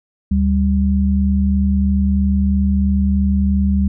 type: tone pair together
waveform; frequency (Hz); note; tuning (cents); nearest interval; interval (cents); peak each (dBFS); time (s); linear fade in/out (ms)
sine; 74 / 197.04; D2 / G3; +14 / +9; octave + perfect fourth; 1695; -15; 0.31-3.88; 5
effects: none